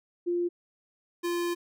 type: tone pair in turn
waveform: sine / square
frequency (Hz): 349.2 / 346.6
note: F4 / F4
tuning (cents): 0 / -13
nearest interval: unison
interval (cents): 13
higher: first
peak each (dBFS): -25 / -28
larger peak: first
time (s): 0.26-0.49 / 1.23-1.55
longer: second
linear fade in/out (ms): 20
effects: none